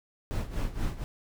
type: noise with tremolo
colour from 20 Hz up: brown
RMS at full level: -28 dBFS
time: 0.31-1.04 s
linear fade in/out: 0 ms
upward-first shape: sine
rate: 4.2 Hz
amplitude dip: 80%
effects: none